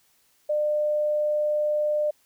sine tone, 600 Hz, D5, 37 cents sharp, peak -21 dBFS, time 0.49-2.11 s, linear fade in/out 10 ms, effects white hiss -64 dBFS RMS until 2.25 s

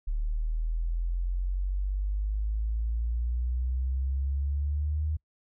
sine exponential sweep, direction up, 37.11 to 77.78 Hz, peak -26 dBFS, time 0.07-5.17 s, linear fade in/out 10 ms, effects noise-tail reverb RT60 0.1 s tail -26 dB re dry

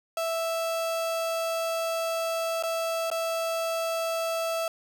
35% pulse tone with dropouts, 659.3 Hz, E5, in tune, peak -25 dBFS, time 0.17-4.68 s, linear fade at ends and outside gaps 2 ms, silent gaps 2.626-2.635 / 3.102-3.114 s, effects none

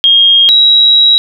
sine tone pair in turn, 3241 / 3861 Hz, G#7 / B7, -43 / -40 cents, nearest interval minor third, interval 303 cents, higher second, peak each -3 dBFS, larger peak neither, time 0.04-0.49 / 0.49-1.18 s, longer second, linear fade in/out 0 ms, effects none

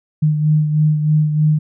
sine beating tone pair, 152.4 / 155.6 Hz, D#3 / D#3, -36 / 0 cents, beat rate 3.2 Hz, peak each -12 / -21 dBFS, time 0.22-1.59 s, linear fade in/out 10 ms, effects none

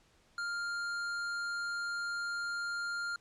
sine tone with hard clipping, 1400 Hz, F6, 4 cents sharp, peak -36 dBFS, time 0.38-3.16 s, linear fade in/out 2 ms, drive 12 dB, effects pink hiss -67 dBFS RMS until 3.2 s + low-pass 8000 Hz 12 dB/octave

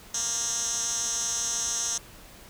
10% pulse tone with band-pass filter, 233.1 Hz, A#3, in tune, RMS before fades -29 dBFS, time 0.14-1.98 s, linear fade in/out 5 ms, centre 6600 Hz, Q 9.4, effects pink hiss -49 dBFS RMS until 2.49 s

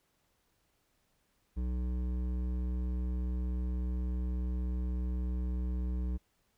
sine tone with hard clipping, 61.74 Hz, B1, in tune, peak -33 dBFS, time 1.56-6.18 s, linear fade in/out 20 ms, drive 11 dB, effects pink hiss -75 dBFS RMS until 6.57 s

